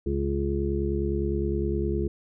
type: harmonic tone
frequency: 69.8 Hz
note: C#2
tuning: 13 cents sharp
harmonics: 1 / 2 / 3 / 5 / 6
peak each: -28 / -33 / -32 / -29 / -32 dBFS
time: 0.06-2.08 s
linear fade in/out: 5 ms
effects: none